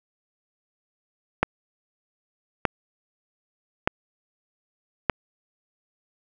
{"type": "click train", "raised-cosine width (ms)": 0.5, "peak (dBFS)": -3, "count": 4, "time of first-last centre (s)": [1.43, 5.097], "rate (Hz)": 0.818, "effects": []}